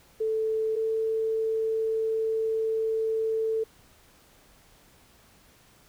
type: tone pair in turn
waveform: sine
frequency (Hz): 440 / 443.8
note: A4 / A4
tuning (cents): 0 / +15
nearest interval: unison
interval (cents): 15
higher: second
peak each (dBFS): -24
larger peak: neither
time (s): 0.2-0.76 / 0.76-3.64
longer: second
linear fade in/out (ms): 10
effects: pink hiss -58 dBFS RMS until 5.88 s